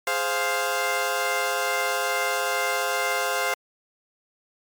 15% pulse chord, F minor, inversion first, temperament equal, 415.3 / 523.3 / 698.5 Hz, Ab4 / C5 / F5, 0 / 0 / 0 cents, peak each -24 / -20 / -20 dBFS, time 0.07-3.54 s, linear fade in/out 2 ms, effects MP3 96 kbps

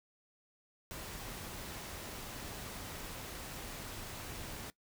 pink noise, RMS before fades -45 dBFS, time 0.91-4.7 s, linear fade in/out 0 ms, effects noise-tail reverb RT60 0.1 s tail -19 dB re dry

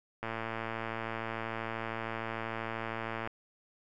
click train, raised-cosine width 0.5 ms, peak -21 dBFS, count 345, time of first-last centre 0.23-3.274 s, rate 113 Hz, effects none

